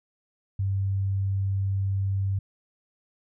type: tone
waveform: sine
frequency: 97.5 Hz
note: G2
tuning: 9 cents flat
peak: -23 dBFS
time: 0.59-2.39 s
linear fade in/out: 5 ms
effects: none